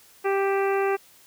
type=harmonic tone with a mistuned harmonic; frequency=392.7 Hz; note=G4; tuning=3 cents sharp; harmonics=1 / 2 / 3 / 4 / 5 / 6 / 7; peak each=-22 / -28 / -32 / -34 / -36 / -38 / -39 dBFS; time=0.24-0.97 s; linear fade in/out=20 ms; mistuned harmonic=7; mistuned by=-33 cents; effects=white hiss -54 dBFS RMS until 1.26 s